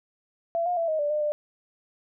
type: tone with pitch steps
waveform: sine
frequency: 674 / 712 / 668 / 627 / 586 / 603 / 596 Hz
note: E5 / F5 / E5 / D#5 / D5 / D5 / D5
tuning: +38 / +33 / +23 / +13 / -4 / +46 / +25 cents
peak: -23 dBFS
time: 0.55-1.32 s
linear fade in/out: 0 ms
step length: 110 ms
effects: none